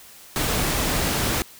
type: noise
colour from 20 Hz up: pink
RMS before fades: -23 dBFS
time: 0.36-1.42 s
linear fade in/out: 0 ms
effects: white hiss -46 dBFS RMS until 1.59 s